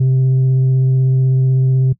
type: tone with vibrato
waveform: sine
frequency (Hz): 130.81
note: C3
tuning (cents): 0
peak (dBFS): -7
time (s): 0-1.93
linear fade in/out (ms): 10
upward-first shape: triangle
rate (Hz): 16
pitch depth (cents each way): 12
effects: noise-tail reverb RT60 0.1 s tail -18 dB re dry + tanh soft clip ceiling -9 dBFS